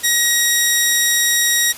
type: tone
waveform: 10% pulse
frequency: 1896 Hz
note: A#6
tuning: 29 cents sharp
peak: -4 dBFS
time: 0.03-1.73 s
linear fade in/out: 20 ms
effects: white hiss -34 dBFS RMS until 1.77 s + resampled to 32000 Hz